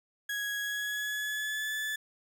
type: tone with pitch glide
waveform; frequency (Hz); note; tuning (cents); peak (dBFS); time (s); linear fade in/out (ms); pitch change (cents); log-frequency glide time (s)
35% pulse; 1661.2 to 1735.7; G#6 to A6; 0 to -24; -30; 0.29-1.96; 5; +76; 0.6-1.74
effects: none